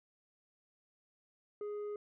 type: tone with tanh clipping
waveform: triangle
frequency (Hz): 415.3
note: G#4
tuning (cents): 0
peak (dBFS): -39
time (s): 1.61-1.96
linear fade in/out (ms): 2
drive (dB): 9
effects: none